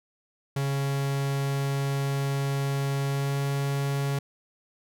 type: tone with pitch glide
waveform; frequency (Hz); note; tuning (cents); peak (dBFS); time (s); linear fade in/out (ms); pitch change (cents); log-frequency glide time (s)
45% pulse; 138.59 to 139.55; C#3 to C#3; 0 to +12; -25; 0.56-4.19; 5; +12; 3.06-3.39
effects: none